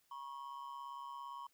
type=ring-modulated tone; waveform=triangle; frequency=1029 Hz; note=C6; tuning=29 cents flat; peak=-40 dBFS; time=0.11-1.47 s; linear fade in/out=5 ms; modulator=68.8 Hz; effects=white hiss -75 dBFS RMS until 1.53 s